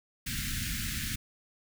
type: band-stop noise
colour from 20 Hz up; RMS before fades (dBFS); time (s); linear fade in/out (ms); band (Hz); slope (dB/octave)
pink; -34; 0.26-1.16; 10; 270 to 1500; 48
effects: none